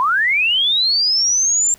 sine linear sweep, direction up, 974 to 7420 Hz, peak -13 dBFS, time 0-1.74 s, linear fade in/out 0 ms, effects pink hiss -48 dBFS RMS until 1.78 s

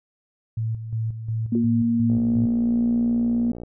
sine tone with tremolo, 112 Hz, A2, 31 cents sharp, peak -22 dBFS, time 0.57-2.46 s, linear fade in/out 5 ms, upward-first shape square, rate 2.8 Hz, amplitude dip 60%
sine tone with pitch glide, 233.1 to 236.4 Hz, A#3 to A#3, 0 to +24 cents, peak -18 dBFS, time 1.52-3.52 s, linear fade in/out 5 ms, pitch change +24 cents, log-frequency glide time 2.16-2.88 s
sine tone with exponential decay, 354.8 Hz, F4, 27 cents sharp, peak -22 dBFS, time 1.55-1.72 s, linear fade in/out 2 ms, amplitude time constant 35 ms
click train, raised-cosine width 2 ms, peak -23 dBFS, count 92, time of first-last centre 2.1-3.635 s, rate 59.3 Hz
effects none

